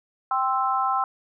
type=chord; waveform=sine; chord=C major; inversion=second; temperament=equal; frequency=784 / 1046.5 / 1318.5 Hz; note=G5 / C6 / E6; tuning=0 / 0 / 0 cents; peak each=-25 dBFS; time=0.31-1.04 s; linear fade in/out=2 ms; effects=none